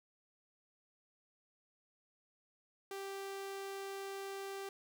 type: tone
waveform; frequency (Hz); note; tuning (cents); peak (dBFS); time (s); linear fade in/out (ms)
sawtooth; 392; G4; 0; -38; 2.91-4.69; 2
effects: none